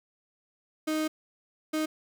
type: tone bursts at uneven times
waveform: 35% pulse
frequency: 311.1 Hz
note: D#4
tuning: in tune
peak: -25 dBFS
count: 2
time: 0.87-1.08 / 1.73-1.86 s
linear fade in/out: 10 ms
effects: none